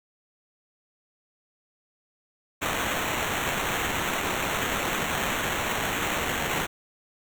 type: noise with sample-and-hold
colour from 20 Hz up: white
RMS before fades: -28 dBFS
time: 2.61-6.67 s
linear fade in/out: 20 ms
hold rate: 4900 Hz
effects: none